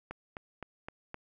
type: click train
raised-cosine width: 0.5 ms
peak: -25 dBFS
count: 5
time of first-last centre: 0.11-1.144 s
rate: 3.87 Hz
effects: none